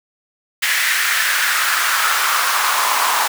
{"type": "noise with high-pass filter sweep", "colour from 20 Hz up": "pink", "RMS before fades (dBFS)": -17, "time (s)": [0.62, 3.28], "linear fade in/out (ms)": 10, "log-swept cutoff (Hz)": [1900, 960], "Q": 3.1, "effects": []}